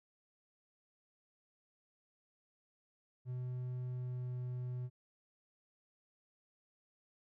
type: tone with pitch glide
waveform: triangle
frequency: 125.5 to 124.78 Hz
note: B2 to B2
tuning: +28 to +18 cents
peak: -36 dBFS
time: 3.25-4.9 s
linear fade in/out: 50 ms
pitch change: -10 cents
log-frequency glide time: 3.88-4.36 s
effects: none